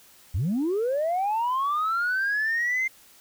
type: linear sweep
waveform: sine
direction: up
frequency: 69.7 to 2104 Hz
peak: -21 dBFS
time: 0.34-2.88 s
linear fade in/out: 10 ms
effects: tanh soft clip ceiling -20 dBFS + white hiss -54 dBFS RMS until 3.2 s